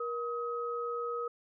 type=tone pair together; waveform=sine; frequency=474.4 / 1268 Hz; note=A#4 / D#6; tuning=+30 / +32 cents; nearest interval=octave + perfect fourth; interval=1702 cents; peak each=-35 / -36 dBFS; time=0-1.28 s; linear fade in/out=5 ms; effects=none